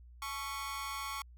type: tone with amplitude modulation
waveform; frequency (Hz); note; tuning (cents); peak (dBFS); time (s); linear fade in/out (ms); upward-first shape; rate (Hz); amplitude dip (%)
sawtooth; 1108.7; C#6; 0; -30; 0.22-1.22; 2; sine; 249; 90
effects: added 60 Hz sine -52 dBFS peak until 1.37 s